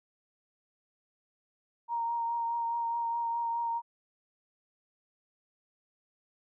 sine tone with vibrato, 932.3 Hz, A#5, in tune, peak -29 dBFS, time 1.88-3.82 s, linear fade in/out 50 ms, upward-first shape triangle, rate 4.8 Hz, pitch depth 19 cents each way, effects none

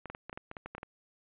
clicks, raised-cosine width 0.5 ms, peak -26 dBFS, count 12, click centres 0.057 / 0.1 / 0.149 / 0.296 / 0.329 / 0.375 / 0.514 / 0.568 / 0.66 / 0.75 / 0.781 / 0.831 s, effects resampled to 8000 Hz

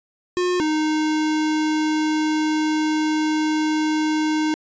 square tone pair in turn, 359.4 / 309.2 Hz, F4 / D#4, +50 / -11 cents, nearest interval minor third, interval 261 cents, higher first, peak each -19 dBFS, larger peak neither, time 0.37-0.6 / 0.6-4.54 s, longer second, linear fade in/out 0 ms, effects resampled to 16000 Hz

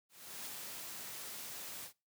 white noise with ADSR envelope, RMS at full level -44 dBFS, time 0.09-1.93 s, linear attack 380 ms, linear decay 3 ms, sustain -2 dB, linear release 98 ms, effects noise-tail reverb RT60 0.3 s tail -24 dB re dry + high-pass 100 Hz 12 dB/octave

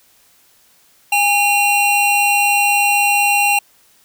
square tone pair together, 817 / 2748 Hz, G#5 / F7, -29 / -29 cents, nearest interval octave + major sixth, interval 2100 cents, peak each -16 / -15 dBFS, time 1.12-3.59 s, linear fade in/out 5 ms, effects white hiss -53 dBFS RMS until 4.04 s

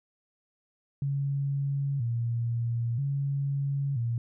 sine tone with vibrato, 128 Hz, C3, 38 cents flat, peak -26 dBFS, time 1.02-4.18 s, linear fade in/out 2 ms, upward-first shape square, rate 0.51 Hz, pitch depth 150 cents each way, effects none

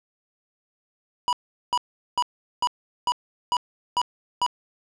square tone bursts, 977 Hz, B5, 19 cents flat, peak -20 dBFS, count 8, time 1.28-4.464 s, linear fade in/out 0 ms, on 48 ms, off 400 ms, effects low-pass 6000 Hz 12 dB/octave

